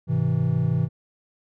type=chord; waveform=triangle; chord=Ab augmented; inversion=none; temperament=just; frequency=103.83 / 129.78 / 162.23 Hz; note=Ab2 / C3 / E3; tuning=0 / -14 / -27 cents; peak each=-25 / -21 / -21 dBFS; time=0.07-0.89 s; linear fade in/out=50 ms; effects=none